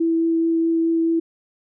sine tone with vibrato, 329.6 Hz, E4, in tune, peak -16 dBFS, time 0-1.2 s, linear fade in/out 10 ms, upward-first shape triangle, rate 4.7 Hz, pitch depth 9 cents each way, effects none

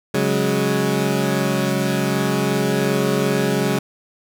20% pulse chord, C# suspended fourth, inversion none, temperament equal, 138.59 / 185 / 207.7 Hz, C#3 / F#3 / G#3, 0 / 0 / 0 cents, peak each -17 dBFS, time 0.14-3.79 s, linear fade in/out 5 ms, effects none

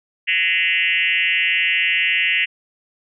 sine tone with frequency modulation, 2386 Hz, D7, 27 cents sharp, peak -15 dBFS, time 0.27-2.46 s, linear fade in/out 20 ms, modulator 175 Hz, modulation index 3.1, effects none

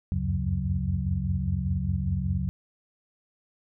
sine tone cluster, 71.5 / 88.4 / 93.4 / 136.8 / 183 Hz, D2 / F2 / F#2 / C#3 / F#3, -46 / +22 / +17 / -23 / -19 cents, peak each -31 dBFS, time 0.12-2.49 s, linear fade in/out 0 ms, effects none

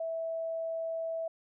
sine tone, 655 Hz, E5, 11 cents flat, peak -32 dBFS, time 0-1.28 s, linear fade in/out 5 ms, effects none

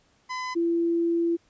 30% pulse / sine tone pair in turn, 1012 / 337.7 Hz, B5 / E4, +42 / +42 cents, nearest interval octave + perfect fifth, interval 1900 cents, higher first, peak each -27 / -21 dBFS, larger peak second, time 0.29-0.55 / 0.55-1.37 s, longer second, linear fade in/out 20 ms, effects pink hiss -64 dBFS RMS until 1.49 s + resampled to 16000 Hz

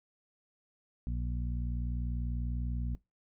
harmonic tone, 60.1 Hz, B1, 46 cents flat, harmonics 1 / 2 / 3 / 4, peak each -33 / -39 / -43 / -45 dBFS, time 1.07-2.95 s, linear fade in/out 0 ms, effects noise-tail reverb RT60 0.2 s tail -20 dB re dry

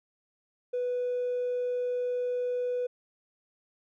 sine tone with hard clipping, 493.9 Hz, B4, in tune, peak -28 dBFS, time 0.73-2.87 s, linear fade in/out 10 ms, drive 1 dB, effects none

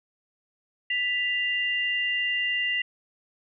sine tone pair together, 1977.1 / 2794 Hz, B6 / F7, +1 / 0 cents, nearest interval tritone, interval 599 cents, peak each -26 / -27 dBFS, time 0.9-2.82 s, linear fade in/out 5 ms, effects none

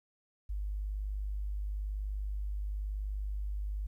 sine tone, 50.5 Hz, G#1, 48 cents flat, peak -33 dBFS, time 0.49-3.87 s, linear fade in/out 10 ms, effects 12-bit

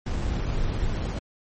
brown noise with sample-and-hold, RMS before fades -26 dBFS, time 0.06-1.19 s, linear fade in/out 5 ms, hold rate 3675 Hz, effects MP3 32 kbps

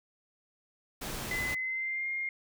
pink noise, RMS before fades -38 dBFS, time 1.01-1.55 s, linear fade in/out 10 ms
sine tone with pitch glide, 2023 to 2124 Hz, B6 to C7, +41 to +25 cents, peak -31 dBFS, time 1.31-2.29 s, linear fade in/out 2 ms, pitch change +84 cents, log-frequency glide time 1.48-2.08 s
effects none

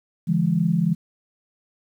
sine tone cluster, 145.6 / 168.7 / 207 Hz, D3 / E3 / G#3, -15 / +40 / -5 cents, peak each -26 / -19 / -24 dBFS, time 0.27-0.95 s, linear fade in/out 20 ms, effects 9-bit

